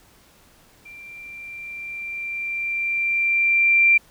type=tone with level ramp; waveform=sine; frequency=2363 Hz; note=D7; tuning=10 cents sharp; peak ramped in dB=-39 to -11 dBFS; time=0.85-3.98 s; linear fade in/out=10 ms; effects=pink hiss -54 dBFS RMS until 4.1 s